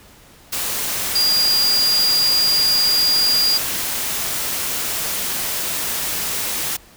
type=tone in noise; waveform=sine; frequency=4817 Hz; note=D8; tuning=43 cents sharp; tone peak=-14 dBFS; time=1.15-3.58 s; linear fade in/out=10 ms; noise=white; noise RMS=-23 dBFS; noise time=0.52-6.77 s; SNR=+6 dB; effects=pink hiss -47 dBFS RMS until 6.96 s